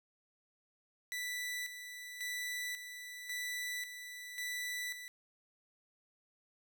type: tone with tremolo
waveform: sawtooth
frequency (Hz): 1975.5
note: B6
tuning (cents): 0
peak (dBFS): -34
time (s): 1.12-5.08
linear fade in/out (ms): 0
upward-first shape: square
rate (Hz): 0.92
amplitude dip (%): 60
effects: none